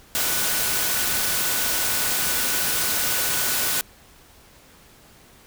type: tone in noise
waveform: sine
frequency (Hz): 1480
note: F#6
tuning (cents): 0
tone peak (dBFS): -34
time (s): 0.15-3.81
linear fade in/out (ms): 0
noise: white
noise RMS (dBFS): -23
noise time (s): 0.15-3.81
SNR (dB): -14
effects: pink hiss -51 dBFS RMS until 5.46 s